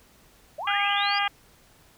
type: linear sweep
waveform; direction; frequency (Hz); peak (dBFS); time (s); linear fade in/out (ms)
sine; up; 540 to 5010; -30; 0.58-1.19; 10
type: harmonic tone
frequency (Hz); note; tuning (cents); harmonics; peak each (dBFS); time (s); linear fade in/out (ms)
404.1; G#4; -47; 2 / 3 / 4 / 5 / 6 / 7 / 8; -27 / -29 / -30 / -31 / -32 / -32 / -33; 0.67-1.28; 5
effects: pink hiss -57 dBFS RMS until 1.97 s